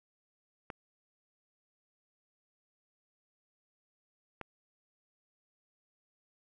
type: clicks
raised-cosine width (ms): 0.5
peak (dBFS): -25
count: 2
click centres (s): 0.702 / 4.413
effects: none